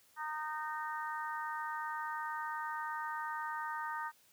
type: harmonic tone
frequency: 307.6 Hz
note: D#4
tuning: 20 cents flat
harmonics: 3 / 4 / 5 / 6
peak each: -40 / -42 / -44 / -46 dBFS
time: 0.16-4.12 s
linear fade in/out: 50 ms
effects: white hiss -67 dBFS RMS until 4.32 s + high-pass 60 Hz 12 dB/octave